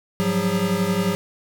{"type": "tone cluster", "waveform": "square", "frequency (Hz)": [103.6, 178, 189.3, 405.3], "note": ["G#2", "F3", "F#3", "G#4"], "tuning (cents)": [-4, 33, 40, -42], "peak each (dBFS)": [-32, -24, -24, -27], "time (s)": [0.2, 1.15], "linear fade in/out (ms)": 0, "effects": []}